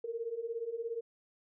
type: beating tone pair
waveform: sine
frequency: 450.1 / 467.1 Hz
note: A4 / A#4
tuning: +39 / +3 cents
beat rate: 17 Hz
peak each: -40 / -37 dBFS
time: 0.04-1.01 s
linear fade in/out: 5 ms
effects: none